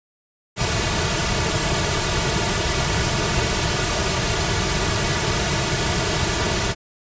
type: noise with comb filter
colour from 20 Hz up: pink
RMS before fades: -21 dBFS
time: 0.56-6.75 s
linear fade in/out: 50 ms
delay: 3.8 ms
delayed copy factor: -0.7
effects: resampled to 16000 Hz